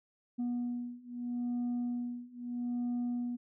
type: beating tone pair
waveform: sine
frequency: 242.2 / 242.98 Hz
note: B3 / B3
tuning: -34 / -28 cents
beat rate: 0.78 Hz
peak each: -35 / -34 dBFS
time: 0.38-3.37 s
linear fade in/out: 20 ms
effects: tanh soft clip ceiling -30 dBFS